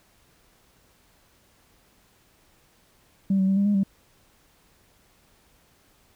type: tone with pitch steps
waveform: sine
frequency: 194.6 / 190.2 / 193.5 / 199.9 / 205.2 / 195.3 Hz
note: G3 / F#3 / G3 / G3 / G#3 / G3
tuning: -12 / +48 / -22 / +34 / -21 / -6 cents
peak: -17 dBFS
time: 3.3-3.834 s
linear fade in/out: 5 ms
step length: 89 ms
effects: tanh soft clip ceiling -15 dBFS + pink hiss -61 dBFS RMS until 6.15 s